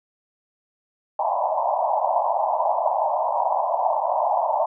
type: band-pass noise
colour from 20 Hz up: pink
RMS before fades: -22 dBFS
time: 1.19-4.66 s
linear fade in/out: 5 ms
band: 600 to 1000 Hz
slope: 96 dB/octave
effects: none